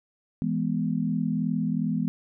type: chord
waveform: sine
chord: E major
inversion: none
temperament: equal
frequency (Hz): 164.81 / 207.7 / 246.9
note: E3 / G#3 / B3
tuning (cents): 0 / 0 / 0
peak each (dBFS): -28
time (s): 0.42-2.08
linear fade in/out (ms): 0
effects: none